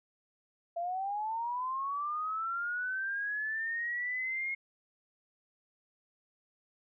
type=linear sweep; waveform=sine; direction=up; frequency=671 to 2161 Hz; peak=-32 dBFS; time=0.76-4.55 s; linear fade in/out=10 ms; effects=none

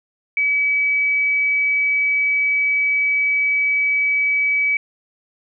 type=tone; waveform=sine; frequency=2284 Hz; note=D7; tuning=49 cents flat; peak=-15 dBFS; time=0.37-4.77 s; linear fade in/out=2 ms; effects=none

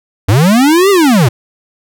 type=linear two-way sweep; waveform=square; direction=up then down; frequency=87.31 to 410 to 104.6 Hz; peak=-6 dBFS; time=0.28-1.29 s; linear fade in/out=10 ms; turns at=0.9 s; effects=none

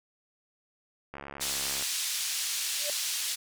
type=click train; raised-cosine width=0.5 ms; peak=-25 dBFS; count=49; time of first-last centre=1.14-1.825 s; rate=70.1 Hz
type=band-pass noise; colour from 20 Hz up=pink; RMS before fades=-32 dBFS; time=1.4-3.36 s; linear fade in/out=20 ms; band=3600 to 11000 Hz; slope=12 dB/octave
type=tone with exponential growth; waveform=triangle; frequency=587.3 Hz; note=D5; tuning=in tune; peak=-28 dBFS; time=2.76-2.9 s; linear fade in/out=1 ms; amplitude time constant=30 ms
effects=none

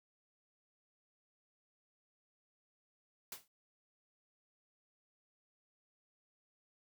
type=noise with exponential decay; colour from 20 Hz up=white; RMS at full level=-42 dBFS; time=3.32-3.48 s; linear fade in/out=2 ms; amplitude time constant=33 ms; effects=none

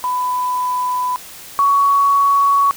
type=tone pair in turn; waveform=sine; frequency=998 / 1120.2 Hz; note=B5 / C#6; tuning=+18 / +18 cents; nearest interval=major second; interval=200 cents; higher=second; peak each=-16 / -10 dBFS; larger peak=second; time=0.04-1.16 / 1.59-2.71 s; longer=neither; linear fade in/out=0 ms; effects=white hiss -36 dBFS RMS until 2.76 s

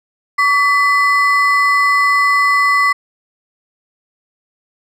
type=ring-modulated tone; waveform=triangle; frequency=1568 Hz; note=G6; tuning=in tune; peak=-5 dBFS; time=0.38-2.93 s; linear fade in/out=10 ms; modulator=433 Hz; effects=none

